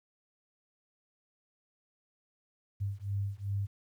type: beating tone pair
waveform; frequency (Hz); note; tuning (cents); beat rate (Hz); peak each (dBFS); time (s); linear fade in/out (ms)
sine; 98.5 / 101.1; G2 / G#2; +9 / -46; 2.6; -35 / -35; 2.8-3.67; 20
effects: 11-bit